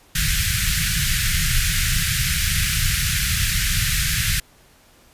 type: band-stop noise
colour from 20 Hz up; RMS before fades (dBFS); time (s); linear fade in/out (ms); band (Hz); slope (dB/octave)
pink; -20; 0.15-4.4; 5; 170 to 1500; 48
effects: pink hiss -53 dBFS RMS until 5.13 s + resampled to 32000 Hz